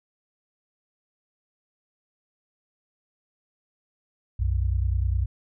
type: tone pair together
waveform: sine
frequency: 62.13 / 92 Hz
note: B1 / F#2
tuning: +11 / -9 cents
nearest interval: perfect fifth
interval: 680 cents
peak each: -23 / -25 dBFS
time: 4.39-5.26 s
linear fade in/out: 10 ms
effects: none